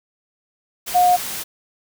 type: tone in noise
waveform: sine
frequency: 719 Hz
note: F#5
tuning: 50 cents flat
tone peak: -11 dBFS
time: 0.94-1.17 s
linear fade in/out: 20 ms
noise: white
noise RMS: -28 dBFS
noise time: 0.86-1.44 s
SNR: +14 dB
effects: none